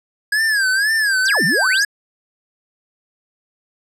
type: tone with vibrato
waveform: square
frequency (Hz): 1647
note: G#6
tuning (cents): -15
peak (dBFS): -15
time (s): 0.32-1.85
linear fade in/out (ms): 5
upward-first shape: sine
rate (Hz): 2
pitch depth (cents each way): 150
type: exponential two-way sweep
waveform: sine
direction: down then up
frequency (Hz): 7210 to 146.9 to 7210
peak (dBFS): -19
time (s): 1.25-1.84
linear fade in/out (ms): 10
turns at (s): 1.45
effects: low-pass 11000 Hz 12 dB/octave